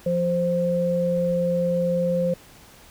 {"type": "tone pair together", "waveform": "sine", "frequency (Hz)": [174.63, 523.3], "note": ["F3", "C5"], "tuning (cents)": [0, 0], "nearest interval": "octave + perfect fifth", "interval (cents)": 1900, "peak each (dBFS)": [-24, -21], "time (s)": [0.06, 2.34], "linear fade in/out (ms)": 5, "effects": ["pink hiss -49 dBFS RMS until 2.9 s"]}